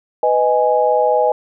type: chord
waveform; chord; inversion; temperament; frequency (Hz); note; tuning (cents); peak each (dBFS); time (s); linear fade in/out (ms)
sine; G# minor; first; just; 498.4 / 623 / 830.6; B4 / D#5 / G#5; +16 / +2 / 0; -16; 0.23-1.32; 2
effects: none